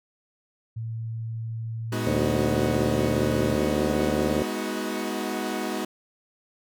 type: tone with pitch glide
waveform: sine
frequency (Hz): 113.3 to 118.52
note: A#2 to A#2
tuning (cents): -49 to +29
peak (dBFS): -29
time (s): 0.76-3.56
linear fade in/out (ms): 10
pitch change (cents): +78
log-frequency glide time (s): 1.83-2.7
type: chord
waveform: sawtooth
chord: G# minor seventh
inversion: none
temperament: equal with one note detuned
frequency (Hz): 207.7 / 246.9 / 316.7 / 370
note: G#3 / B3 / D#4 / F#4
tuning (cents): 0 / 0 / +31 / 0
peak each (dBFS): -29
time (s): 1.92-5.85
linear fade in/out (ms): 5
type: harmonic tone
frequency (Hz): 75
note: D2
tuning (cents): +37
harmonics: 1 / 2 / 3 / 4 / 5 / 6 / 7 / 8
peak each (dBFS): -34 / -33 / -29 / -30 / -31 / -33 / -29 / -34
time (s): 2.06-4.43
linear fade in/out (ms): 10
effects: none

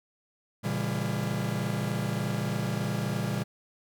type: chord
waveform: 45% pulse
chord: A# diminished seventh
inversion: none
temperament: just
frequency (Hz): 116.54 / 139.85 / 167.82 / 201.4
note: A#2 / C#3 / E3 / G3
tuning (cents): 0 / +16 / +31 / +47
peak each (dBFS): -33 / -34 / -35 / -33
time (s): 0.63-3.44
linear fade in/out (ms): 20
effects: none

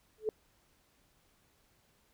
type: tone with exponential growth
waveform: sine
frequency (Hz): 432.5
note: A4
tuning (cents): -30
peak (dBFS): -25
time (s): 0.18-0.29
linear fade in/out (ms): 1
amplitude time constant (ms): 22
effects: pink hiss -70 dBFS RMS until 2.13 s

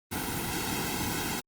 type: noise with comb filter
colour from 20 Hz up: pink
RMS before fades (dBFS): -32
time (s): 0.11-1.41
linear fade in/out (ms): 20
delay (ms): 1.7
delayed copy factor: -1
effects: Opus 32 kbps

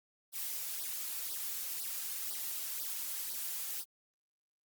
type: noise with flanger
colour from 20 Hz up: blue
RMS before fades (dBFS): -39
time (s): 0.32-3.85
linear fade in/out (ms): 50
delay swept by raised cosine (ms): 0.2 to 4.8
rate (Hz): 2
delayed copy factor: +0.9
effects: Opus 48 kbps

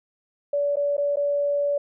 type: tone with dropouts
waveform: sine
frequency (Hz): 574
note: D5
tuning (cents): -40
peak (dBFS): -20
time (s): 0.53-1.78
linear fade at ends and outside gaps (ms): 5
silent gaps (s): 0.758-0.768 / 0.968-0.979 / 1.159-1.169
effects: none

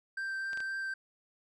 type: tone with vibrato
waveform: triangle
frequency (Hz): 1568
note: G6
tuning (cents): 0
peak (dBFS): -32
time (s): 0.17-0.94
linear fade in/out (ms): 5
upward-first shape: triangle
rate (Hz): 3.8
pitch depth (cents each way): 10
type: clicks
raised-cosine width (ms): 0.2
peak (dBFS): -28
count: 3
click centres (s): 0.532 / 0.574 / 0.604
effects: resampled to 24000 Hz

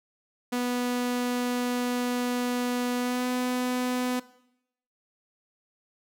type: tone with pitch glide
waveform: sawtooth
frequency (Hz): 245.9 to 250.1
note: B3 to B3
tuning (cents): -7 to +22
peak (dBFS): -22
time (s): 0.52-4.2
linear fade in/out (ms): 10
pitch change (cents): +29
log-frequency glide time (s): 2.97-3.27
effects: noise-tail reverb RT60 0.8 s tail -19 dB re dry

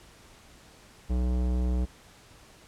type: tone with tanh clipping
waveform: sine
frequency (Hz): 61.74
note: B1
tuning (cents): 0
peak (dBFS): -26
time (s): 1.09-1.86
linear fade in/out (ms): 20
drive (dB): 18
effects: pink hiss -54 dBFS RMS until 2.67 s + low-pass 10000 Hz 12 dB/octave

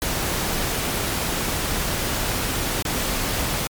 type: noise with dropouts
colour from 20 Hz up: pink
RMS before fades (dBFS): -24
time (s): 0.02-3.67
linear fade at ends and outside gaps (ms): 0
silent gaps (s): 2.824-2.852
effects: MP3 96 kbps

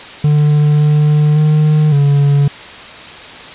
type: tone with pitch steps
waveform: triangle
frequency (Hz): 148.8 / 149.9 / 152.6 / 142.3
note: D3 / D3 / D#3 / C#3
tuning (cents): +23 / +36 / -33 / +46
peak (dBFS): -5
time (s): 0.24-2.48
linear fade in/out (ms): 5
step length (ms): 560
effects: white hiss -31 dBFS RMS until 3.54 s + resampled to 8000 Hz

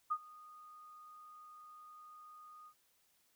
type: tone with ADSR envelope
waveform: sine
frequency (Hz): 1233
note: D#6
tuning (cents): -16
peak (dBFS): -30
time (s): 0.1-2.74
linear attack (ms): 18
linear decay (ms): 57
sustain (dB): -23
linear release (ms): 73
effects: white hiss -74 dBFS RMS until 3.35 s

